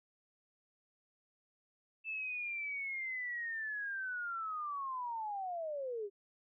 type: linear sweep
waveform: sine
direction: down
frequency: 2647 to 387.8 Hz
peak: -37 dBFS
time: 2.04-6.1 s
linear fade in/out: 50 ms
effects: none